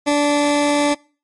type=tone; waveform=20% pulse; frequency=291.1 Hz; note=D4; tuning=15 cents flat; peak=-9 dBFS; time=0.06-0.95 s; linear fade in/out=20 ms; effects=noise-tail reverb RT60 0.4 s tail -24 dB re dry + MP3 48 kbps